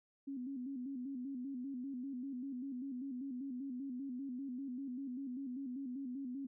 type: tone with vibrato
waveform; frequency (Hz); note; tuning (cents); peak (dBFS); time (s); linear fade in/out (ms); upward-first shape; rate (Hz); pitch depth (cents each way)
sine; 261.6; C4; 0; -40; 0.27-6.47; 10; square; 5.1; 92
effects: none